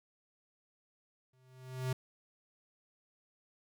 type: tone with exponential growth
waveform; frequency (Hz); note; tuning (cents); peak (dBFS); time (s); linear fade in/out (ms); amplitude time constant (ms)
square; 129; C3; -24; -31; 1.33-1.93; 5; 130
effects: none